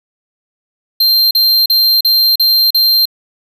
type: tone bursts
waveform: square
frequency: 4164 Hz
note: C8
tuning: 9 cents flat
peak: -8 dBFS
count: 6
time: 1-3.055 s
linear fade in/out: 5 ms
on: 310 ms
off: 39 ms
effects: none